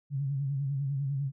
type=tone with vibrato; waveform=sine; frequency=138.59 Hz; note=C#3; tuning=in tune; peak=-28 dBFS; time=0.1-1.32 s; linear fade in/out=50 ms; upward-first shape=sine; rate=10 Hz; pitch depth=70 cents each way; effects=none